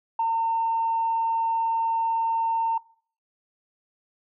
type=tone; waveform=sine; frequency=909 Hz; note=A#5; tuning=44 cents flat; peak=-20 dBFS; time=0.19-2.78 s; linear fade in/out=5 ms; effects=noise-tail reverb RT60 0.5 s tail -23 dB re dry + tanh soft clip ceiling -16 dBFS